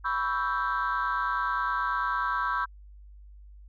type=chord; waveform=sine; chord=C# half-diminished seventh; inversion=third; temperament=equal with one note detuned; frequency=987.8 / 1117.1 / 1318.5 / 1568 Hz; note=B5 / C#6 / E6 / G6; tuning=0 / +13 / 0 / 0 cents; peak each=-30 dBFS; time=0.04-2.66 s; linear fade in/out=20 ms; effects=tanh soft clip ceiling -20 dBFS + added 50 Hz sine -46 dBFS peak until 3.68 s